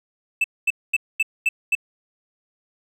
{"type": "tone bursts", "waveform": "triangle", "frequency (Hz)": 2637, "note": "E7", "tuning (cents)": 0, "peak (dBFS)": -14, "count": 6, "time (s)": [0.41, 1.752], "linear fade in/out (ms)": 5, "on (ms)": 32, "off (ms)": 230, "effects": []}